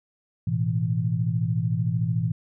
sine chord, A suspended second, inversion none, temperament equal, 110 / 123.47 / 164.81 Hz, A2 / B2 / E3, 0 / 0 / 0 cents, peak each -26 dBFS, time 0.47-2.32 s, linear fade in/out 5 ms, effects none

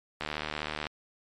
click train, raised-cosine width 0.3 ms, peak -16 dBFS, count 51, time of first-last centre 0.21-0.868 s, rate 76 Hz, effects MP3 64 kbps

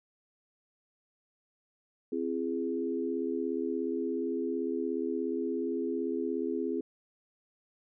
sine chord, C augmented, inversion none, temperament equal with one note detuned, 261.6 / 338.1 / 415.3 Hz, C4 / E4 / G#4, 0 / +44 / 0 cents, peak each -34 / -34 / -34 dBFS, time 2.12-6.81 s, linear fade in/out 5 ms, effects none

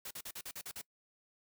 white noise bursts, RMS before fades -44 dBFS, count 8, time 0.05-0.815 s, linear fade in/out 5 ms, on 58 ms, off 43 ms, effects noise-tail reverb RT60 0.1 s tail -23 dB re dry

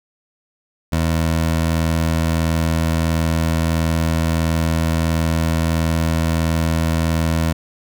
20% pulse tone, 81.5 Hz, E2, 19 cents flat, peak -11 dBFS, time 0.92-7.53 s, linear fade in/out 10 ms, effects none

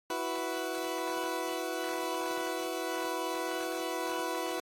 20% pulse chord, E suspended second, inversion none, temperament equal, 329.6 / 370 / 493.9 Hz, E4 / F#4 / B4, 0 / 0 / 0 cents, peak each -32 dBFS, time 0.1-4.6 s, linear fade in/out 2 ms, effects AAC 64 kbps

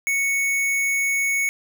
square tone, 2217 Hz, C#7, in tune, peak -20 dBFS, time 0.07-1.49 s, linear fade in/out 0 ms, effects none

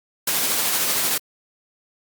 white noise with tremolo, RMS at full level -20 dBFS, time 0.27-1.18 s, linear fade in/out 5 ms, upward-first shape triangle, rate 13 Hz, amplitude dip 30%, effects high-pass 150 Hz 12 dB/octave + Opus 48 kbps

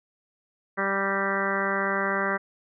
harmonic tone with a mistuned harmonic, 196 Hz, G3, in tune, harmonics 1 / 2 / 3 / 4 / 5 / 6 / 7 / 8 / 9 / 10, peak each -33 / -32 / -32 / -36 / -35 / -31 / -34 / -30 / -35 / -33 dBFS, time 0.77-2.38 s, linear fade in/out 20 ms, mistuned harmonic 9, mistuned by +33 cents, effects none

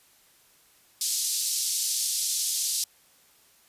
pink band-pass noise, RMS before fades -28 dBFS, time 1.01-2.84 s, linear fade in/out 2 ms, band 4500 to 12000 Hz, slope 24 dB/octave, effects white hiss -60 dBFS RMS until 3.68 s + resampled to 32000 Hz

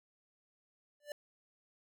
square tone with exponential growth, 587.3 Hz, D5, in tune, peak -37 dBFS, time 1-1.12 s, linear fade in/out 2 ms, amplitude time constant 24 ms, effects none

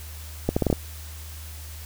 accelerating click train, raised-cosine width 2 ms, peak -7 dBFS, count 6, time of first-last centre 0.49-0.728 s, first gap 75 ms, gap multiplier 0.77, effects added 77 Hz sine -37 dBFS peak until 1.85 s + white hiss -44 dBFS RMS until 1.85 s

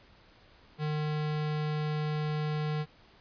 square tone, 151.9 Hz, D#3, 41 cents flat, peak -30 dBFS, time 0.78-2.86 s, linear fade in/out 50 ms, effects pink hiss -59 dBFS RMS until 3.2 s + resampled to 11025 Hz

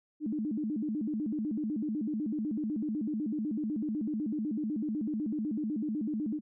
sine tone with vibrato, 256 Hz, C4, 38 cents flat, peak -30 dBFS, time 0.2-6.41 s, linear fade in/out 50 ms, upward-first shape square, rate 8 Hz, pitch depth 290 cents each way, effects none

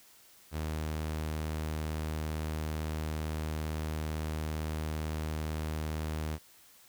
sawtooth tone, 77.78 Hz, D#2, in tune, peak -29 dBFS, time 0.51-6.39 s, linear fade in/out 50 ms, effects white hiss -59 dBFS RMS until 6.88 s

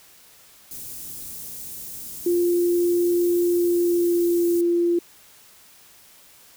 white band-stop noise, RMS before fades -36 dBFS, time 0.71-4.61 s, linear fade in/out 2 ms, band 290 to 7500 Hz, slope 12 dB/octave
sine tone with pitch glide, 349.2 to 344.8 Hz, F4 to F4, 0 to -22 cents, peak -17 dBFS, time 2.26-4.99 s, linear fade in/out 5 ms, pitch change -22 cents, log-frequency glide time 3.53-4.54 s
effects white hiss -51 dBFS RMS until 6.56 s

